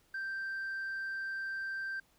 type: tone with tanh clipping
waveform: sine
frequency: 1568 Hz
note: G6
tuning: in tune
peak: -36 dBFS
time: 0.14-2 s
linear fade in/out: 5 ms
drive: 1 dB
effects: pink hiss -69 dBFS RMS until 2.18 s